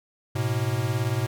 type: beating tone pair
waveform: square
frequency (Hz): 108.7 / 126.7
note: A2 / B2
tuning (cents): -21 / +45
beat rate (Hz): 18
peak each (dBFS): -27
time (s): 0.35-1.27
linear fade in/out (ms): 10
effects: none